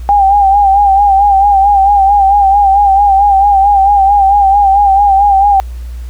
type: tone with vibrato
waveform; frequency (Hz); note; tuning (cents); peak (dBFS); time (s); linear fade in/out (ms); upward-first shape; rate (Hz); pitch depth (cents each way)
sine; 797; G5; +28; -4; 0.09-5.6; 0; sine; 4.5; 56
effects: added 60 Hz sine -20 dBFS peak until 6.09 s + pink hiss -43 dBFS RMS until 6.09 s